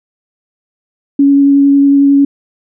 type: tone with vibrato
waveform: sine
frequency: 279.8 Hz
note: C#4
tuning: 16 cents sharp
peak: -4 dBFS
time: 1.19-2.25 s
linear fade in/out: 5 ms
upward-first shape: sine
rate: 11 Hz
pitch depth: 9 cents each way
effects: none